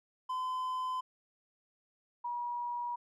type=tone pair in turn; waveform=triangle / sine; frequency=1021 / 962 Hz; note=C6 / B5; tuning=-43 / -46 cents; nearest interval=minor second; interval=103 cents; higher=first; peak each=-31 / -34 dBFS; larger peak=first; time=0.29-1.01 / 2.24-2.96 s; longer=neither; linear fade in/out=10 ms; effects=none